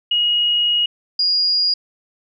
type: tone pair in turn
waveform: sine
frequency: 2889 / 4859 Hz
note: F#7 / D#8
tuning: -42 / -42 cents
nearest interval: major sixth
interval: 900 cents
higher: second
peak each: -14 dBFS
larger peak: neither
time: 0.11-0.86 / 1.19-1.74 s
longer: first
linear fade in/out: 5 ms
effects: none